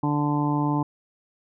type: harmonic tone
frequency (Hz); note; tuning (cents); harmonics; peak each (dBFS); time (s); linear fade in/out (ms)
146.83; D3; 0; 1 / 2 / 3 / 4 / 5 / 6 / 7; -25 / -24 / -38 / -39 / -36 / -29 / -32; 0.03-0.83; 5
effects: none